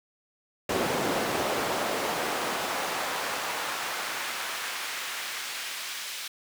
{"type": "noise with high-pass filter sweep", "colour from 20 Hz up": "brown", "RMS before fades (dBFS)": -31, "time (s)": [0.69, 6.28], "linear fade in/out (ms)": 5, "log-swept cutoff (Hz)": [340, 2800], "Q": 0.79, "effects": []}